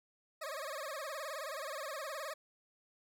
20% pulse tone with vibrato, 587.3 Hz, D5, in tune, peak -35 dBFS, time 0.41-2.34 s, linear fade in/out 10 ms, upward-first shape sine, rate 19 Hz, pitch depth 160 cents each way, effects none

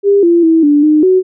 sine tone with pitch steps, 401.3 / 341.4 / 325.1 / 292.1 / 305 / 372.4 Hz, G4 / F4 / E4 / D4 / D#4 / F#4, +41 / -39 / -24 / -9 / -34 / +11 cents, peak -5 dBFS, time 0.03-1.23 s, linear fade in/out 50 ms, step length 200 ms, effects none

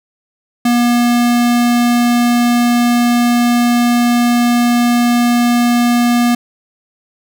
square tone, 240.1 Hz, B3, 49 cents flat, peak -10 dBFS, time 0.65-6.35 s, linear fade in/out 5 ms, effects none

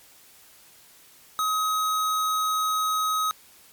square tone, 1267 Hz, D#6, 31 cents sharp, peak -23 dBFS, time 1.39-3.31 s, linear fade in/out 0 ms, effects white hiss -53 dBFS RMS until 3.72 s + MP3 96 kbps

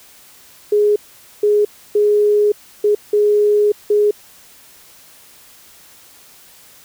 sine tone bursts at uneven times, 416.4 Hz, G#4, 5 cents sharp, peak -10 dBFS, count 6, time 0.72-0.96 / 1.43-1.65 / 1.95-2.52 / 2.84-2.95 / 3.13-3.72 / 3.9-4.11 s, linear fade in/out 5 ms, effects white hiss -45 dBFS RMS until 6.84 s

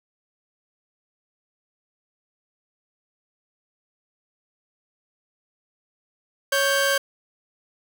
sawtooth tone pair together, 554.4 / 1568 Hz, C#5 / G6, 0 / 0 cents, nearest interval octave + tritone, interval 1800 cents, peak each -18 dBFS, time 6.52-6.98 s, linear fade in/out 5 ms, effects none

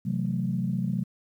sine chord, F# half-diminished seventh, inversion second, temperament equal, 130.81 / 164.81 / 185 / 220 Hz, C3 / E3 / F#3 / A3, 0 / 0 / 0 / 0 cents, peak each -30 / -33 / -28 / -32 dBFS, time 0.05-1.04 s, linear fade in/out 10 ms, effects tanh soft clip ceiling -15 dBFS + 10-bit

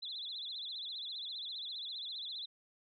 sine tone with vibrato, 3729 Hz, A#7, in tune, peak -40 dBFS, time 0.02-2.46 s, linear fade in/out 10 ms, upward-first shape sine, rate 15 Hz, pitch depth 180 cents each way, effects none

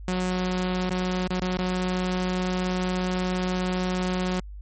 sawtooth tone with dropouts, 183 Hz, F#3, 19 cents flat, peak -20 dBFS, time 0.08-4.4 s, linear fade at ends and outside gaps 2 ms, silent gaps 0.897-0.907 / 1.275-1.305 / 1.399-1.417 / 1.571-1.588 s, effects added 50 Hz sine -36 dBFS peak until 4.61 s + MP3 32 kbps

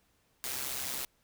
white noise with amplitude modulation, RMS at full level -34 dBFS, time 0.44-1.05 s, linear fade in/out 0 ms, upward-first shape sine, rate 131 Hz, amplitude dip 60%, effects pink hiss -71 dBFS RMS until 1.23 s

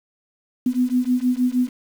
sine beating tone pair, 246.9 / 253.3 Hz, B3 / B3, 0 / +44 cents, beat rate 6.4 Hz, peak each -20 dBFS, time 0.66-1.69 s, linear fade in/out 5 ms, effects 7-bit

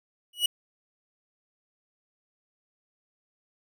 45% pulse tone with exponential growth, 2922 Hz, F#7, 22 cents flat, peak -17 dBFS, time 0.33-0.46 s, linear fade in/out 5 ms, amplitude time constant 27 ms, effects none

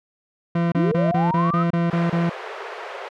40% pulse tone bursts, 170 Hz, F3, 46 cents flat, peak -17 dBFS, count 9, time 0.55-2.296 s, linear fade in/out 5 ms, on 170 ms, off 27 ms
sine linear sweep, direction up, 250 to 1315 Hz, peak -21 dBFS, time 0.75-1.64 s, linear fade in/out 20 ms
pink high-pass noise, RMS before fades -30 dBFS, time 1.9-3.09 s, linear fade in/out 10 ms, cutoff 380 Hz, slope 96 dB/octave
effects low-pass 2000 Hz 12 dB/octave

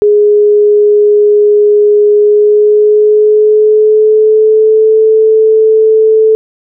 sine tone with pitch glide, 416.2 to 438.2 Hz, G#4 to A4, +4 to -7 cents, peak -3 dBFS, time 0.02-6.35 s, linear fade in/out 0 ms, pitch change +89 cents, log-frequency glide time 2.14-5 s, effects none

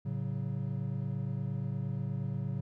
triangle chord, F# minor, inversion first, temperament equal with one note detuned, 110 / 138.59 / 186.93 Hz, A2 / C#3 / F#3, 0 / 0 / +18 cents, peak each -35 / -33 / -37 dBFS, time 0.05-2.61 s, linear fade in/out 10 ms, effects none

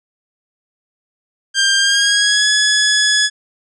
15% pulse tone with pitch glide, 1590 to 1694.3 Hz, G6 to G#6, +24 to +34 cents, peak -5 dBFS, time 1.54-3.3 s, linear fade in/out 50 ms, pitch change +110 cents, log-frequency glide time 1.77-2.49 s, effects resampled to 24000 Hz

